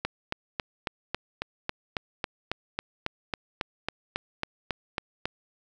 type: click train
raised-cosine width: 0.3 ms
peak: -12 dBFS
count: 20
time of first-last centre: 0.05-5.255 s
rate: 3.65 Hz
effects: none